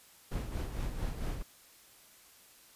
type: noise with tremolo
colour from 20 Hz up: brown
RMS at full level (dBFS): -34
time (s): 0.31-1.43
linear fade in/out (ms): 10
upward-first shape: sine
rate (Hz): 4.4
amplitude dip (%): 55
effects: white hiss -59 dBFS RMS until 2.75 s + resampled to 32000 Hz